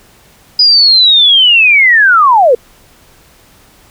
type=linear sweep; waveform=sine; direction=down; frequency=4983 to 450 Hz; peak=-3 dBFS; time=0.59-2.55 s; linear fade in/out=5 ms; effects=pink hiss -44 dBFS RMS until 3.9 s